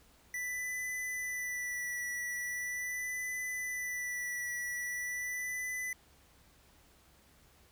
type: tone with vibrato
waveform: square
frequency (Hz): 1975.5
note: B6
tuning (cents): 0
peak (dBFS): -36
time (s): 0.34-5.93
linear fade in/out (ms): 2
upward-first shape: sine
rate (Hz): 0.41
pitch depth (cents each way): 23
effects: added 66 Hz sine -68 dBFS peak until 7.71 s + pink hiss -64 dBFS RMS until 7.71 s